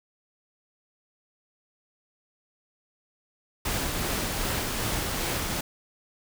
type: noise with tremolo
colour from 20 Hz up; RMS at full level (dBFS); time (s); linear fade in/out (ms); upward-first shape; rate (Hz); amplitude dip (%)
pink; -28; 3.65-5.61; 5; triangle; 2.6; 25
effects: none